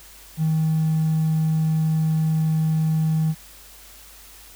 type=tone with hard clipping; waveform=triangle; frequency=158.2 Hz; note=D#3; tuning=29 cents sharp; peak=-18 dBFS; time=0.37-3.35 s; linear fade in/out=50 ms; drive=4 dB; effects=added 50 Hz sine -50 dBFS peak until 4.55 s + white hiss -46 dBFS RMS until 4.55 s